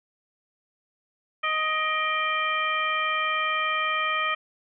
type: harmonic tone with a mistuned harmonic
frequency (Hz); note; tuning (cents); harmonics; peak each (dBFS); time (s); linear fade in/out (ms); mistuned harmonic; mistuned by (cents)
625; D#5; +8; 1 / 2 / 3 / 4 / 5; -36 / -26 / -30 / -29 / -33; 1.43-4.35; 10; 4; -84
effects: none